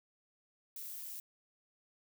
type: noise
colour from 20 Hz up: violet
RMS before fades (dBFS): -45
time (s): 0.76-1.2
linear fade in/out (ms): 2
effects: none